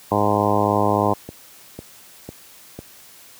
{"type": "harmonic tone", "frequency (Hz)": 103.4, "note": "G#2", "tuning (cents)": -7, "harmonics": [1, 2, 3, 4, 5, 6, 7, 8, 9, 10], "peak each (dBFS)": [-25, -25, -25, -25, -25, -25, -25, -25, -25, -25], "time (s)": [0.11, 1.14], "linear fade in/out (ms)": 10}
{"type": "click train", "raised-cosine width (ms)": 2, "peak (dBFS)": -18, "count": 4, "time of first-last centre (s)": [1.29, 2.79], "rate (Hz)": 2}
{"effects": ["white hiss -46 dBFS RMS until 3.39 s", "high-pass 60 Hz 12 dB/octave"]}